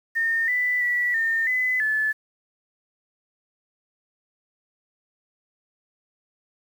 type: tone with pitch steps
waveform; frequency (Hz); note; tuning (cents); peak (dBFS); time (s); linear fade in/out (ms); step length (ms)
sine; 1825 / 1985 / 1952 / 1817 / 2013 / 1734; A#6 / B6 / B6 / A#6 / B6 / A6; -37 / +8 / -21 / -45 / +33 / -26; -20; 0.15-2.13; 20; 330
effects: 8-bit